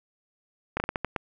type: slowing click train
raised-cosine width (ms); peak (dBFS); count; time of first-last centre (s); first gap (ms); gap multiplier
0.5; -12; 7; 0.77-1.162; 30; 1.31
effects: none